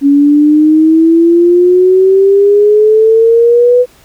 sine exponential sweep, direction up, 278.9 to 499.2 Hz, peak -3 dBFS, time 0.01-3.86 s, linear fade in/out 50 ms, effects pink hiss -44 dBFS RMS until 4.04 s

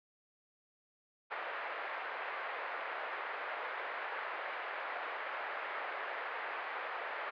white band-pass noise, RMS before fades -41 dBFS, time 1.3-7.31 s, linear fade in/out 20 ms, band 490 to 2000 Hz, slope 24 dB/octave, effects resampled to 11025 Hz

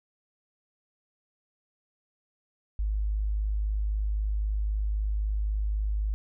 sine tone, 51.91 Hz, G#1, in tune, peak -25 dBFS, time 2.79-6.14 s, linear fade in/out 0 ms, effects none

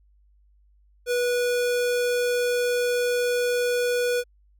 square tone, 488.2 Hz, B4, 20 cents flat, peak -22 dBFS, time 1.06-4.24 s, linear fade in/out 50 ms, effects added 50 Hz sine -56 dBFS peak until 4.59 s

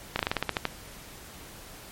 slowing click train, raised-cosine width 0.3 ms, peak -9 dBFS, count 10, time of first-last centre 0.16-0.653 s, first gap 32 ms, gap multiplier 1.13, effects pink hiss -46 dBFS RMS until 1.91 s + MP3 64 kbps

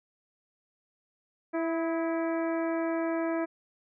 harmonic tone with a mistuned harmonic, 329.6 Hz, E4, in tune, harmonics 1 / 2 / 3 / 4 / 5 / 6 / 7, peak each -29 / -32 / -40 / -42 / -42 / -47 / -47 dBFS, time 1.53-3.46 s, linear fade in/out 20 ms, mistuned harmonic 4, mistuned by -44 cents, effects none

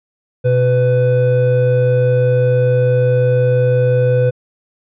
triangle tone pair together, 124.88 / 499.5 Hz, B2 / B4, +20 / +20 cents, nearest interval 2 octaves, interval 2400 cents, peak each -11 dBFS, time 0.44-4.31 s, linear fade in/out 20 ms, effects resampled to 8000 Hz

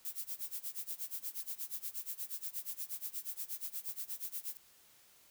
violet noise with tremolo, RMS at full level -39 dBFS, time 0.05-4.57 s, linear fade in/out 0 ms, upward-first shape sine, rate 8.4 Hz, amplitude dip 95%, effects white hiss -64 dBFS RMS until 5.3 s

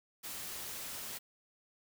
white noise, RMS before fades -43 dBFS, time 0.23-1.19 s, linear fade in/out 20 ms, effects none

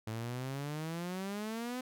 sawtooth exponential sweep, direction up, 108.2 to 256.8 Hz, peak -33 dBFS, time 0.07-1.81 s, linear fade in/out 5 ms, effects none

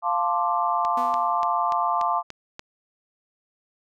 sine chord, D minor seventh, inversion first, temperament equal, 698.5 / 880 / 1046.5 / 1174.7 Hz, F5 / A5 / C6 / D6, 0 / 0 / 0 / 0 cents, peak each -26 dBFS, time 0.02-2.23 s, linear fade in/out 50 ms
click train, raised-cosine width 0.2 ms, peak -18 dBFS, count 7, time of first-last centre 0.85-2.594 s, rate 3.44 Hz
sawtooth tone with exponential decay, 246.9 Hz, B3, in tune, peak -28 dBFS, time 0.97-1.53 s, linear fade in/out 5 ms, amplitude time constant 120 ms
effects none

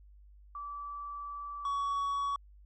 sine / triangle tone pair in turn, 1157 / 1125.4 Hz, D6 / C#6, -26 / +26 cents, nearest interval unison, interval 48 cents, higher first, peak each -38 / -28 dBFS, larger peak second, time 0.55-1.65 / 1.65-2.36 s, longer first, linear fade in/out 2 ms, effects added 50 Hz sine -53 dBFS peak until 2.65 s + MP3 32 kbps

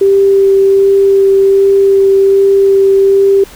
sine tone with vibrato, 392 Hz, G4, in tune, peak -4 dBFS, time 0.01-3.44 s, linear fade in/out 5 ms, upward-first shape sine, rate 1.3 Hz, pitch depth 8 cents each way, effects pink hiss -35 dBFS RMS until 3.55 s

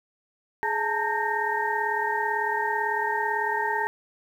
sine tone cluster, 421 / 871 / 909 / 1581 / 1847 Hz, G#4 / A5 / A#5 / G6 / A#6, +24 / -18 / -44 / +14 / -16 cents, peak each -32 / -30 / -28 / -33 / -29 dBFS, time 0.63-3.87 s, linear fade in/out 0 ms, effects 9-bit

